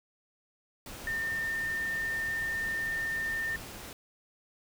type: tone in noise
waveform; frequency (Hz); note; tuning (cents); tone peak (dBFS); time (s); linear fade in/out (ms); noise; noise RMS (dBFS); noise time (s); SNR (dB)
sine; 1809; A6; +48; -30; 1.07-3.56; 2; pink; -44; 0.86-3.93; +11
effects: none